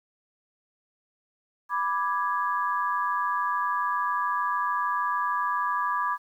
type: chord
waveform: sine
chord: G# diminished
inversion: first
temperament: equal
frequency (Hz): 987.8 / 1174.7 / 1661.2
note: B5 / D6 / G#6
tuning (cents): 0 / 0 / 0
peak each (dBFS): -28 / -27 / -32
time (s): 1.69-6.18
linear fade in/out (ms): 50
effects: 10-bit